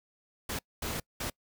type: noise bursts at uneven times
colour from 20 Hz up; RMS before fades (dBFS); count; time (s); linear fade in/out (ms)
pink; -35; 3; 0.49-0.59 / 0.82-1 / 1.2-1.3; 5
effects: noise-tail reverb RT60 0.1 s tail -25 dB re dry